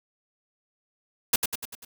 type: noise with echo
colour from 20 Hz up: white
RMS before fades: -20 dBFS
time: 1.33-1.36 s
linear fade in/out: 5 ms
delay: 98 ms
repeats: 5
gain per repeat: -5 dB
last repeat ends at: 1.85 s
effects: none